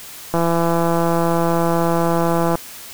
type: click train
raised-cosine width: 1 ms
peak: -5 dBFS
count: 373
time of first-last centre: 0.34-2.554 s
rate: 168 Hz
effects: white hiss -36 dBFS RMS until 2.93 s